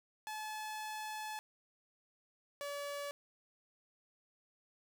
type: tone pair in turn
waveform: sawtooth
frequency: 860 / 572.3 Hz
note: A5 / D5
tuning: -40 / -45 cents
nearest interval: perfect fifth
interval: 705 cents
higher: first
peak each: -37 / -36 dBFS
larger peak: second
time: 0.27-1.39 / 2.61-3.11 s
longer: first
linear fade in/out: 0 ms
effects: none